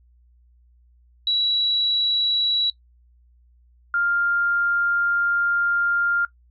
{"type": "tone pair in turn", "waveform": "sine", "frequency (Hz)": [3910, 1399.7], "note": ["B7", "F6"], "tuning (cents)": [-18, 3], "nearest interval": "octave + tritone", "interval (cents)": 1779, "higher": "first", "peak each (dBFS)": -18, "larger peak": "neither", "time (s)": [[1.27, 2.7], [3.94, 6.25]], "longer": "second", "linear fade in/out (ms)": 2, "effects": ["noise-tail reverb RT60 0.1 s tail -18 dB re dry", "added 60 Hz sine -53 dBFS peak until 6.5 s"]}